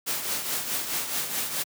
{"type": "noise with tremolo", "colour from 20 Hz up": "white", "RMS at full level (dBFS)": -27, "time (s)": [0.06, 1.64], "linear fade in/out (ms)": 20, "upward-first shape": "triangle", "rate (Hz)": 4.7, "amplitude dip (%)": 60, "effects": ["high-pass 100 Hz 12 dB/octave"]}